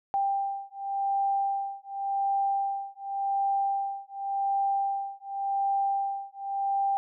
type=beating tone pair; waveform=sine; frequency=790 / 790.89 Hz; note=G5 / G5; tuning=+13 / +15 cents; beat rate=0.89 Hz; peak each=-29 dBFS; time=0.14-6.97 s; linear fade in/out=0 ms; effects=none